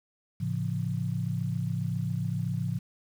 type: chord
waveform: sine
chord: A augmented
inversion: none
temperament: just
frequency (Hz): 110 / 137.5 / 171.88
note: A2 / C#3 / E#3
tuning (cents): 0 / -14 / -27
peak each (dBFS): -32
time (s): 0.4-2.79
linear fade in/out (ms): 10
effects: 9-bit